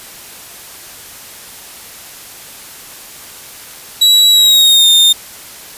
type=tone with pitch glide; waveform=40% pulse; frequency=3902 to 3641 Hz; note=B7 to A#7; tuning=-22 to -41 cents; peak=-4 dBFS; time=4.01-5.13 s; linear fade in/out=10 ms; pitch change=-119 cents; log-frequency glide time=4.31-4.88 s; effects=white hiss -33 dBFS RMS until 5.77 s + resampled to 32000 Hz